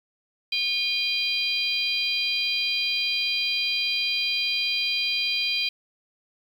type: harmonic tone with a mistuned harmonic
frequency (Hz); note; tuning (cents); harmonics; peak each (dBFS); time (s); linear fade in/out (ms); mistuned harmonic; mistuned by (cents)
795; G5; +24; 3 / 4 / 5 / 6; -27 / -28 / -29 / -30; 0.52-5.69; 5; 3; +42
effects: 8-bit